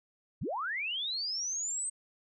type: linear sweep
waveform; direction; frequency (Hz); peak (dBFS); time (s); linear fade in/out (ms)
sine; up; 65.41 to 8360; -32; 0.41-1.9; 10
effects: none